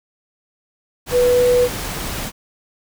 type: tone in noise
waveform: sine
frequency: 492.4 Hz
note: B4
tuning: 5 cents flat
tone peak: -11 dBFS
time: 1.11-1.69 s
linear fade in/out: 50 ms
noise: pink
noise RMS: -26 dBFS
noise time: 1.06-2.32 s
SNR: +12 dB
effects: none